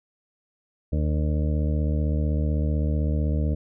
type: harmonic tone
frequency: 75.8 Hz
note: D#2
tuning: 45 cents flat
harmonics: 1 / 2 / 3 / 4 / 6 / 7 / 8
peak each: -22 / -28 / -32 / -34 / -38 / -39 / -40 dBFS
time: 0.92-3.55 s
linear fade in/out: 10 ms
effects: none